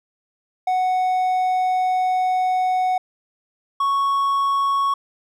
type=tone pair in turn; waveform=triangle; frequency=740 / 1108.7 Hz; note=F#5 / C#6; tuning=0 / 0 cents; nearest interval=perfect fifth; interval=700 cents; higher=second; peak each=-15 dBFS; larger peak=neither; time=0.67-2.98 / 3.8-4.94 s; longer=first; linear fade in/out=5 ms; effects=none